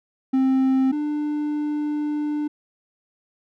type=tone pair in turn; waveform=triangle; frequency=263.8 / 297.8 Hz; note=C4 / D4; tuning=+14 / +24 cents; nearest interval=major second; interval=210 cents; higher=second; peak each=-14 / -20 dBFS; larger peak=first; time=0.33-0.92 / 0.92-2.48 s; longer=second; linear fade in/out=10 ms; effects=none